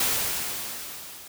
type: noise with level ramp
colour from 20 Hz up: white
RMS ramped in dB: -23 to -44 dBFS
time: 0-1.28 s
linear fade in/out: 5 ms
effects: none